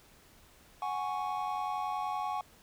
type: chord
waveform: triangle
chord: F# suspended second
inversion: none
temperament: equal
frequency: 740 / 830.6 / 1108.7 Hz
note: F#5 / G#5 / C#6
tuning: 0 / 0 / 0 cents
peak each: -35 / -34 / -35 dBFS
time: 0.82-2.41 s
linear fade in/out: 2 ms
effects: pink hiss -60 dBFS RMS until 2.62 s